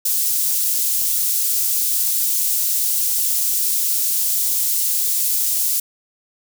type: high-pass noise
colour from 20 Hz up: white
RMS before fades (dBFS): -19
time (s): 0.05-5.8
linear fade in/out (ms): 5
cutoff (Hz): 6600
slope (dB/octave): 12
effects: none